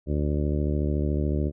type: harmonic tone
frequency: 73.8 Hz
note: D2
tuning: 9 cents sharp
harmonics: 1 / 2 / 3 / 4 / 5 / 6 / 7 / 8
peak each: -25 / -29 / -32 / -32 / -33 / -40 / -40 / -39 dBFS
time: 0.06-1.52 s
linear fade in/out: 50 ms
effects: none